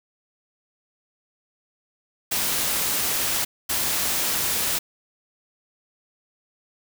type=noise bursts at uneven times; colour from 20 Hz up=white; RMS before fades=-24 dBFS; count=2; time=2.31-3.45 / 3.69-4.79 s; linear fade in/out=10 ms; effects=none